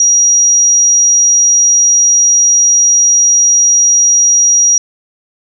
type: tone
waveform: sine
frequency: 5740 Hz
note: F8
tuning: 47 cents sharp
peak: -5 dBFS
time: 0-4.78 s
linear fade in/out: 2 ms
effects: none